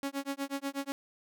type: tone with tremolo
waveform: sawtooth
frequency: 277.2 Hz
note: C#4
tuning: in tune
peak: -27 dBFS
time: 0.03-0.92 s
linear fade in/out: 0 ms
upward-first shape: sine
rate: 8.2 Hz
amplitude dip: 100%
effects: none